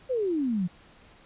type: exponential sweep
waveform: sine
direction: down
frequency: 538 to 168.1 Hz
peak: -24 dBFS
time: 0.09-0.68 s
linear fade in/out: 20 ms
effects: pink hiss -55 dBFS RMS until 1.25 s + resampled to 8000 Hz